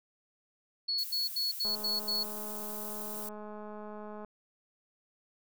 sine tone bursts, 4381 Hz, C#8, 21 cents flat, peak -29 dBFS, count 6, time 0.88-2.235 s, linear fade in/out 10 ms, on 160 ms, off 79 ms
violet noise, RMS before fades -41 dBFS, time 0.98-3.29 s, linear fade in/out 5 ms
click train, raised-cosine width 1 ms, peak -32 dBFS, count 549, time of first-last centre 1.65-4.247 s, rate 211 Hz
effects none

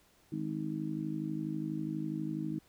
harmonic tone, 52.2 Hz, G#1, 10 cents sharp, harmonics 3 / 4 / 5 / 6, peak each -39 / -40 / -42 / -37 dBFS, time 0.32-2.59 s, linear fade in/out 5 ms, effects pink hiss -66 dBFS RMS until 2.68 s

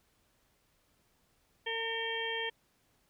harmonic tone, 454.4 Hz, A#4, 44 cents flat, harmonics 1 / 2 / 4 / 5 / 6 / 7, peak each -39 / -42 / -38 / -43 / -47 / -38 dBFS, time 1.66-2.5 s, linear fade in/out 10 ms, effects pink hiss -72 dBFS RMS until 3.09 s

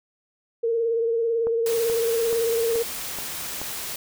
sine tone with vibrato, 460 Hz, A#4, 23 cents flat, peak -20 dBFS, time 0.63-2.83 s, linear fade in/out 10 ms, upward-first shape sine, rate 18 Hz, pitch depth 37 cents each way
click train, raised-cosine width 1 ms, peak -20 dBFS, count 6, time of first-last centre 1.47-3.616 s, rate 2.33 Hz
white noise, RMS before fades -32 dBFS, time 1.66-3.96 s, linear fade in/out 2 ms
effects none

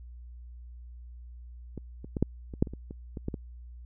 clicks, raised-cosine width 3 ms, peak -24 / -28 / -18 / -10 / -27 / -9 / -27 / -27 / -27 / -24 / -18 / -21 dBFS, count 12, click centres 1.777 / 2.045 / 2.168 / 2.226 / 2.538 / 2.625 / 2.672 / 2.736 / 2.909 / 3.172 / 3.284 / 3.342 s, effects added 60 Hz sine -43 dBFS peak until 3.85 s

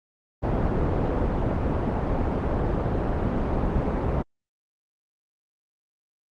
pink low-pass noise, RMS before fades -24 dBFS, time 0.42-4.23 s, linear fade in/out 20 ms, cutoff 800 Hz, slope 12 dB/octave, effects Opus 24 kbps

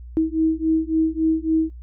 sine beating tone pair, 318.2 / 321.8 Hz, D#4 / E4, +39 / -42 cents, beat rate 3.6 Hz, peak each -20 dBFS, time 0.17-1.7 s, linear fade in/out 0 ms, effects noise-tail reverb RT60 0.1 s tail -20 dB re dry + added 60 Hz sine -35 dBFS peak until 1.82 s

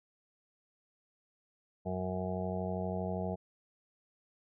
harmonic tone, 92.5 Hz, F#2, in tune, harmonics 1 / 2 / 4 / 5 / 6 / 7 / 8 / 9, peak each -40 / -37 / -44 / -41 / -52 / -40 / -45 / -47 dBFS, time 1.85-3.36 s, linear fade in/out 20 ms, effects none

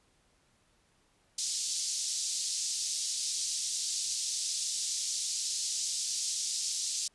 pink band-pass noise, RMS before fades -34 dBFS, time 1.38-7.08 s, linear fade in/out 5 ms, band 4700 to 8300 Hz, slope 24 dB/octave, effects pink hiss -69 dBFS RMS until 7.14 s + resampled to 24000 Hz

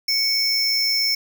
square tone pair together, 2217 / 5343 Hz, C#7 / E8, 0 / +22 cents, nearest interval octave + minor third, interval 1522 cents, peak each -27 / -19 dBFS, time 0.08-1.15 s, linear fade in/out 5 ms, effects none

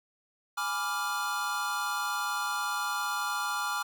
square chord, G# diminished seventh, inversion none, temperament equal, 830.6 / 987.8 / 1174.7 / 1396.9 Hz, G#5 / B5 / D6 / F6, 0 / 0 / 0 / 0 cents, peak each -38 / -39 / -35 / -34 dBFS, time 0.57-3.83 s, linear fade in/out 10 ms, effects none

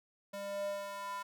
square tone with high-pass filter sweep, 199.9 Hz, G3, 34 cents sharp, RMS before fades -40 dBFS, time 0.33-1.23 s, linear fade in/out 10 ms, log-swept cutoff 420 to 1100 Hz, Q 4.7, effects none

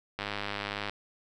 click train, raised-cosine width 0.3 ms, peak -17 dBFS, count 73, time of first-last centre 0.19-0.896 s, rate 102 Hz, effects none

